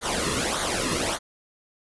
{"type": "noise with flanger", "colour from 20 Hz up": "pink", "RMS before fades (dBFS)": -26, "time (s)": [0.01, 1.19], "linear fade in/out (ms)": 50, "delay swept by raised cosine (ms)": [0.38, 1.33], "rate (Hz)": 1.7, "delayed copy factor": -0.7, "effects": ["resampled to 24000 Hz"]}